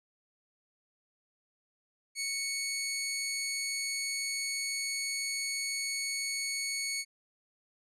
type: tone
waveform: 15% pulse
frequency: 2217 Hz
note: C#7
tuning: in tune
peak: -26 dBFS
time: 2.15-7.05 s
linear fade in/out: 50 ms
effects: resampled to 32000 Hz